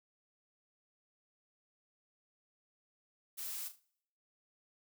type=noise with echo; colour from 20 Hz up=blue; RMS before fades=-42 dBFS; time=3.37-3.69 s; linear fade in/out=20 ms; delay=38 ms; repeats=3; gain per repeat=-10 dB; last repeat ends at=3.804 s; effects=noise-tail reverb RT60 0.7 s tail -24 dB re dry